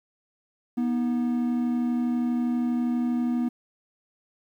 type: tone pair together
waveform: triangle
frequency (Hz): 242.6 / 315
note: B3 / D#4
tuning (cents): -31 / +21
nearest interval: perfect fourth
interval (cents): 452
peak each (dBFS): -21 / -31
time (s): 0.77-3.49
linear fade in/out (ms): 10
effects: 10-bit